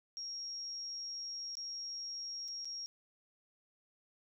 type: tone with dropouts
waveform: sine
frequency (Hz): 5588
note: F8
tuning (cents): 0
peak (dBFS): -40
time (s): 0.17-2.86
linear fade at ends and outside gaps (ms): 0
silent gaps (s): 1.553-1.57 / 2.48-2.484 / 2.647-2.654
effects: none